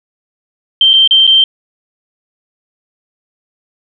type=tone with dropouts; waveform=sine; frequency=3136 Hz; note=G7; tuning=in tune; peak=-4 dBFS; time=0.81-1.44 s; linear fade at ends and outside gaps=2 ms; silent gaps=0.933-0.937 / 1.076-1.109 / 1.268-1.275 s; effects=none